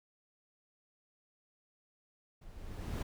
brown noise with level ramp, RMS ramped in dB -54 to -33 dBFS, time 2.41-3.03 s, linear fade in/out 10 ms, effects none

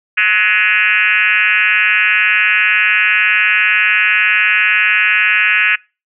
sine tone with frequency modulation, 2089 Hz, C7, 3 cents flat, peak -9 dBFS, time 0.17-5.76 s, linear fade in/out 10 ms, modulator 202 Hz, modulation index 3.1, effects noise-tail reverb RT60 0.3 s tail -25 dB re dry

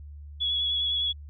sine tone with vibrato, 3375 Hz, G#7, 27 cents sharp, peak -24 dBFS, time 0.4-1.13 s, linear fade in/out 20 ms, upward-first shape sine, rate 9.8 Hz, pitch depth 20 cents each way, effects added 73 Hz sine -40 dBFS peak until 1.29 s

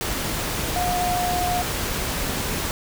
sine tone in noise, 716 Hz, F5, 43 cents sharp, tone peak -22 dBFS, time 0.76-1.62 s, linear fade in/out 0 ms, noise pink, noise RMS -26 dBFS, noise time 0.01-2.71 s, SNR +1 dB, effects none

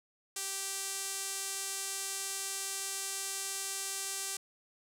sawtooth tone with band-pass filter, 390.4 Hz, G4, 7 cents flat, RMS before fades -38 dBFS, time 0.36-4.37 s, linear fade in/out 5 ms, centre 8300 Hz, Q 1.6, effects none

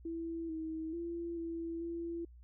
sine tone with pitch steps, 331.1 / 319.1 / 339.4 / 332.4 / 337.4 Hz, E4 / D#4 / F4 / E4 / E4, +8 / +44 / -49 / +15 / +40 cents, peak -37 dBFS, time 0.05-2.25 s, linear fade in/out 5 ms, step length 440 ms, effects added 60 Hz sine -53 dBFS peak until 2.43 s

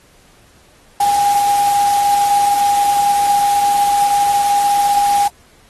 sine tone in noise, 812 Hz, G#5, 39 cents flat, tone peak -11 dBFS, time 1-5.28 s, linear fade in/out 5 ms, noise white, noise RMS -25 dBFS, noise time 1-5.28 s, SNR +11 dB, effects pink hiss -50 dBFS RMS until 5.69 s + AAC 32 kbps

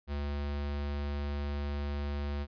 square tone, 72 Hz, D2, 34 cents flat, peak -33 dBFS, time 0.07-2.47 s, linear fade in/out 50 ms, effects resampled to 11025 Hz

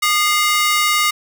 sawtooth ring-modulated tone, 1661.2 Hz, G#6, in tune, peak -7 dBFS, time 0.02-1.11 s, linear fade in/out 10 ms, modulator 441 Hz, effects none

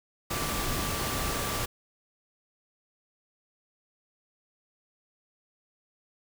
sine tone in noise, 1167 Hz, D6, 11 cents flat, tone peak -38 dBFS, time 0.3-1.66 s, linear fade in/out 10 ms, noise pink, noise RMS -31 dBFS, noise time 0.3-1.66 s, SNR -10 dB, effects none

